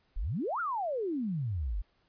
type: exponential two-way sweep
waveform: sine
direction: up then down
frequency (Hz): 30.87 to 1444 to 42.39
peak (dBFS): -30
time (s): 0.16-1.82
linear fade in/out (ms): 10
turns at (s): 0.6
effects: pink hiss -71 dBFS RMS until 2.08 s + resampled to 11025 Hz